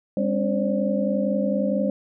sine tone cluster, 201.7 / 263.7 / 288.1 / 530 / 581 Hz, G3 / C4 / D4 / C5 / D5, +50 / +14 / -33 / +22 / -19 cents, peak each -23 / -30 / -31 / -26 / -28 dBFS, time 0.17-1.9 s, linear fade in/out 2 ms, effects none

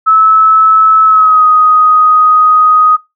sine tone with pitch glide, 1301 to 1250.2 Hz, E6 to D#6, -23 to +8 cents, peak -3 dBFS, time 0.06-2.97 s, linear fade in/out 20 ms, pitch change -69 cents, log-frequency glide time 1.04-1.45 s, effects noise-tail reverb RT60 0.2 s tail -20 dB re dry

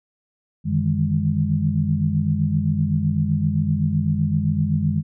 sine tone cluster, 92 / 151 / 158.8 / 204.4 Hz, F#2 / D3 / D#3 / G#3, -9 / +48 / +36 / -27 cents, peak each -25 / -22 / -23 / -23 dBFS, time 0.64-5.03 s, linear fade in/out 50 ms, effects none

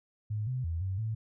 sine tone with pitch steps, 106.3 / 127.7 / 82.9 / 95 / 110.5 Hz, G#2 / C3 / E2 / F#2 / A2, +41 / -42 / +10 / +46 / +8 cents, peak -30 dBFS, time 0.3-1.15 s, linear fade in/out 10 ms, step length 170 ms, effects none

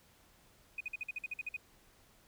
triangle tone bursts, 2489 Hz, D#7, in tune, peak -32 dBFS, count 11, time 0.78-1.566 s, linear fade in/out 5 ms, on 26 ms, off 50 ms, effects tanh soft clip ceiling -34 dBFS + pink hiss -65 dBFS RMS until 2.27 s

